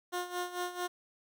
15% pulse tone with tremolo, 356.8 Hz, F4, 37 cents sharp, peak -26 dBFS, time 0.12-0.88 s, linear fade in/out 20 ms, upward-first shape sine, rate 4.5 Hz, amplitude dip 75%, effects none

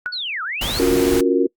sine tone with exponential decay, 1467 Hz, F#6, 15 cents flat, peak -18 dBFS, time 0.06-0.21 s, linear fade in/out 0 ms, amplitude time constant 31 ms
sine linear two-way sweep, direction down then up, 4531 to 1226 to 4531 Hz, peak -23 dBFS, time 0.12-0.8 s, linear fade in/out 10 ms, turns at 0.43 s
pink noise, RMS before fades -25 dBFS, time 0.61-1.21 s, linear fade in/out 5 ms
sine chord, Gb major seventh, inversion second, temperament equal, 277.2 / 349.2 / 370 / 466.2 Hz, Db4 / F4 / Gb4 / Bb4, 0 / 0 / 0 / 0 cents, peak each -19 dBFS, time 0.79-1.47 s, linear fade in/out 10 ms
effects noise-tail reverb RT60 0.1 s tail -23 dB re dry + Opus 48 kbps

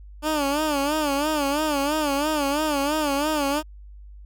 15% pulse tone with vibrato, 293.7 Hz, D4, in tune, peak -15 dBFS, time 0.22-3.63 s, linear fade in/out 50 ms, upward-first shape sine, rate 3 Hz, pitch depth 110 cents each way, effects added 50 Hz sine -40 dBFS peak until 4.25 s

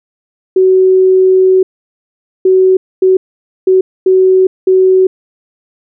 sine tone bursts at uneven times, 375.1 Hz, F#4, 24 cents sharp, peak -4 dBFS, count 6, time 0.56-1.63 / 2.45-2.77 / 3.02-3.17 / 3.67-3.81 / 4.06-4.47 / 4.67-5.07 s, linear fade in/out 5 ms, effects none

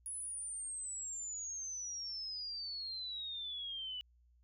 sine exponential sweep, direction down, 10400 to 2947 Hz, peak -40 dBFS, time 0.06-4.01 s, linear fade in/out 0 ms, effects added 60 Hz sine -65 dBFS peak until 4.43 s

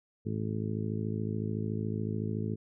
harmonic tone, 53.8 Hz, A1, 38 cents flat, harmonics 2 / 3 / 4 / 5 / 6 / 7 / 8, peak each -34 / -38 / -36 / -43 / -43 / -43 / -42 dBFS, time 0.25-2.56 s, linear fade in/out 20 ms, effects none

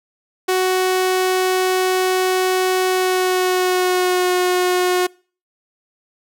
sawtooth tone with pitch glide, 371.3 to 362.4 Hz, F#4 to F#4, +6 to -36 cents, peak -11 dBFS, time 0.48-5.07 s, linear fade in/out 10 ms, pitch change -42 cents, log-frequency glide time 2.88-4.33 s, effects noise-tail reverb RT60 0.4 s tail -25 dB re dry

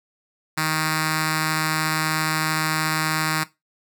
5% pulse tone with notch filter, 157 Hz, D#3, 16 cents sharp, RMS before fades -23 dBFS, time 0.57-3.44 s, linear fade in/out 10 ms, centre 530 Hz, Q 0.64, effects noise-tail reverb RT60 0.2 s tail -17 dB re dry

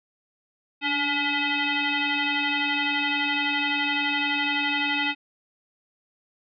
sine tone with frequency modulation, 279.1 Hz, C#4, 12 cents sharp, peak -22 dBFS, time 0.81-5.15 s, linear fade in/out 50 ms, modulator 570 Hz, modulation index 5.4, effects none

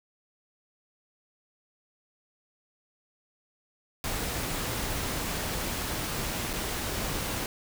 pink noise with dropouts, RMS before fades -32 dBFS, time 4.04-7.46 s, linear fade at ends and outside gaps 1 ms, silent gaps 6.531-6.535 s, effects none

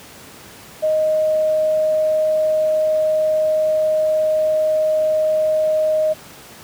sine tone, 622.3 Hz, D#5, in tune, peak -14 dBFS, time 0.82-6.14 s, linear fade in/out 20 ms, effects pink hiss -40 dBFS RMS until 6.63 s + high-pass 100 Hz 12 dB/octave

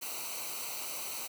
white noise with comb filter, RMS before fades -39 dBFS, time 0.01-1.28 s, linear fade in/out 20 ms, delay 0.58 ms, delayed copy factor -0.8, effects none

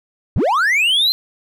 triangle linear sweep, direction up, 49 to 4186 Hz, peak -11 dBFS, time 0.36-1.12 s, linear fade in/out 0 ms, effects none

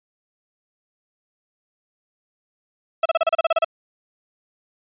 35% pulse tone bursts, 656 Hz, E5, 9 cents flat, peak -13 dBFS, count 11, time 3.03-3.646 s, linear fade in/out 5 ms, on 26 ms, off 33 ms, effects resampled to 8000 Hz

